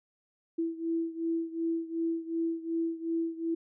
sine beating tone pair, 329.6 / 332.3 Hz, E4 / E4, 0 / +14 cents, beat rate 2.7 Hz, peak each -31 / -34 dBFS, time 0.58-3.55 s, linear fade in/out 10 ms, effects none

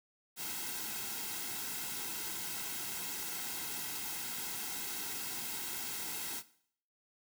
white noise with comb filter, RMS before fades -40 dBFS, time 0.36-6.43 s, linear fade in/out 50 ms, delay 1.7 ms, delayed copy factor -0.7, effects noise-tail reverb RT60 0.6 s tail -17 dB re dry

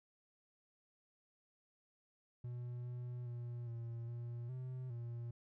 triangle tone with pitch steps, 121.9 / 122.7 / 120 / 116.7 / 119 / 128.1 / 118.3 Hz, B2 / B2 / B2 / A#2 / A#2 / C3 / A#2, -22 / -11 / -49 / +2 / +36 / -36 / +26 cents, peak -40 dBFS, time 2.44-5.31 s, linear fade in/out 5 ms, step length 410 ms, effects none

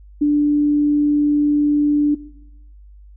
sine tone, 293.7 Hz, D4, in tune, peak -12 dBFS, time 0.21-2.15 s, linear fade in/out 10 ms, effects noise-tail reverb RT60 0.9 s tail -19 dB re dry + added 50 Hz sine -40 dBFS peak until 3.16 s

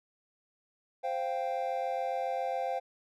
triangle chord, C suspended fourth, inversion none, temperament just, 523.3 / 697.7 / 784.9 Hz, C5 / F5 / G5, 0 / -2 / +2 cents, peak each -33 dBFS, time 1.03-2.8 s, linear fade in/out 20 ms, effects none

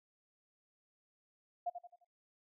sine tone with echo, 704 Hz, F5, 14 cents sharp, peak -33 dBFS, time 1.66-1.7 s, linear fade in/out 10 ms, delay 87 ms, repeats 4, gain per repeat -8 dB, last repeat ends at 2.048 s, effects noise-tail reverb RT60 0.3 s tail -26 dB re dry

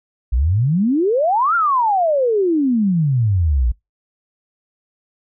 sine exponential two-way sweep, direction up then down, 54.8 to 1420 to 54.8 Hz, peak -13 dBFS, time 0.32-3.72 s, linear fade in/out 10 ms, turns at 1.55 s, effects noise-tail reverb RT60 0.2 s tail -25 dB re dry

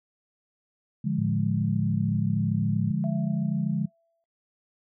sine chord, D diminished, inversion none, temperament equal, 146.83 / 174.61 / 207.7 Hz, D3 / F3 / Ab3, 0 / 0 / 0 cents, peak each -28 dBFS, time 1.04-3.86 s, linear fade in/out 10 ms
sine tone with vibrato, 110 Hz, A2, in tune, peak -28 dBFS, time 1.18-2.91 s, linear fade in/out 10 ms, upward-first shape triangle, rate 15 Hz, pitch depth 21 cents each way
sine tone with exponential decay, 667 Hz, E5, 20 cents sharp, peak -34 dBFS, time 3.04-4.24 s, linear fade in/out 0 ms, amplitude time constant 260 ms
effects noise-tail reverb RT60 0.1 s tail -18 dB re dry

